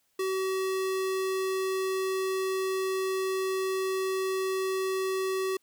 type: tone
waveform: square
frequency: 379.8 Hz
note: F#4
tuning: 45 cents sharp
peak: -28 dBFS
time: 0.19-5.57 s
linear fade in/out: 5 ms
effects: white hiss -72 dBFS RMS until 5.62 s